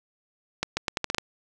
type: accelerating click train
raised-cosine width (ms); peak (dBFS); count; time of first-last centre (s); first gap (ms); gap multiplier
0.2; -8; 8; 0.63-1.183; 140; 0.8
effects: none